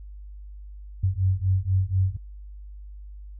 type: beating tone pair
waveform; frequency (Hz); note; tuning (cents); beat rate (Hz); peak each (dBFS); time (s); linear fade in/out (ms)
sine; 92.5 / 96.6; F#2 / G2; 0 / -25; 4.1; -23; 1.03-2.17; 10
effects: added 50 Hz sine -38 dBFS peak until 3.39 s